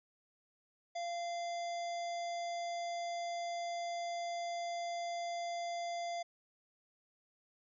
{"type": "harmonic tone", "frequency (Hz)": 690, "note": "F5", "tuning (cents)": -21, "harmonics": [1, 3, 5, 7, 9, 10], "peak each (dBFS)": [-37, -49, -53, -53, -57, -59], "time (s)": [0.95, 6.23], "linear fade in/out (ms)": 10, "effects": []}